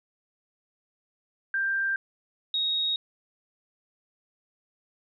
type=tone pair in turn; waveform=sine; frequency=1582 / 3763 Hz; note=G6 / A#7; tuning=+15 / +16 cents; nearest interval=octave + minor third; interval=1501 cents; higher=second; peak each=-24 dBFS; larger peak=neither; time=1.54-1.96 / 2.54-2.96 s; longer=neither; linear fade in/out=2 ms; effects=none